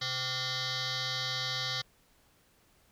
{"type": "tone with frequency modulation", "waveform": "sine", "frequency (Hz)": 128, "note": "C3", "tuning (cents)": -38, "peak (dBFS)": -30, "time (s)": [0.01, 1.82], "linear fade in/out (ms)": 10, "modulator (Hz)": 645, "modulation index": 7.5, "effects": ["tanh soft clip ceiling -27 dBFS", "pink hiss -66 dBFS RMS until 2.91 s"]}